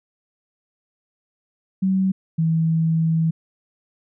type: tone pair in turn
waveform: sine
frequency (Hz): 190 / 162.26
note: F#3 / E3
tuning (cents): +46 / -27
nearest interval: minor third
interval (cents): 273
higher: first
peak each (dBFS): -16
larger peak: neither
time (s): 1.82-2.12 / 2.38-3.31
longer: second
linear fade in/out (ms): 10
effects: none